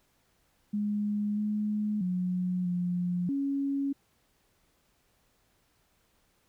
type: tone with pitch steps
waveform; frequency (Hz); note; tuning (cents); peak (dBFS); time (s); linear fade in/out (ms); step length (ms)
sine; 207.5 / 210.5 / 181.3 / 177.5 / 277.7; G#3 / G#3 / F#3 / F3 / C#4; -1 / +24 / -35 / +28 / +3; -27; 0.73-3.93; 10; 640
effects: pink hiss -70 dBFS RMS until 6.48 s